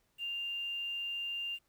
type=tone with quantisation; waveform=sine; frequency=2794 Hz; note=F7; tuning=in tune; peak=-35 dBFS; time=0.18-1.59 s; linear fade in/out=50 ms; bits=10; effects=pink hiss -75 dBFS RMS until 1.68 s